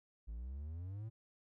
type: exponential sweep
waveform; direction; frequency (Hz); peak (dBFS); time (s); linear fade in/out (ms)
triangle; up; 52.7 to 115.1; -40; 0.27-1.1; 20
effects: none

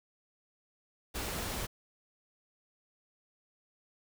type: noise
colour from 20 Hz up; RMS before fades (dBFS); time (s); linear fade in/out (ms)
pink; -37; 1.14-1.67; 20
effects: none

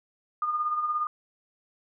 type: tone with tremolo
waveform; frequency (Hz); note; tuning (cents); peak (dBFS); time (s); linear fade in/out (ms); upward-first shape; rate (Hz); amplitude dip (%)
sine; 1219; D#6; -36; -23; 0.42-1.07; 2; sine; 17; 50
effects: none

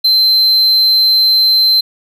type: tone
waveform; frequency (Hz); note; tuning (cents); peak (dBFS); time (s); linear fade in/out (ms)
triangle; 4100; C8; -36; -6; 0.04-1.81; 10
effects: none

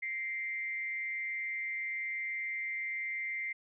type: tone with frequency modulation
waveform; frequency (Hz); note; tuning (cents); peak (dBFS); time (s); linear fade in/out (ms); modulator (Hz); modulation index
sine; 2093; C7; 0; -34; 0.02-3.53; 10; 206; 0.38
effects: none

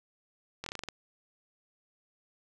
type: slowing click train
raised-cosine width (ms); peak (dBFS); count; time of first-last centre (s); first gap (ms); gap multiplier
0.2; -20; 8; 0.64-0.887; 23; 1.14
effects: none

